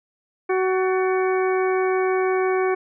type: harmonic tone with a mistuned harmonic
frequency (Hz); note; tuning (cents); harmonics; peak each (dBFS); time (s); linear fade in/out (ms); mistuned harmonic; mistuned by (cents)
374.5; F#4; +21; 1 / 2 / 3 / 4 / 5 / 6; -19 / -27 / -29 / -33 / -35 / -32; 0.49-2.75; 10; 5; -90
effects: none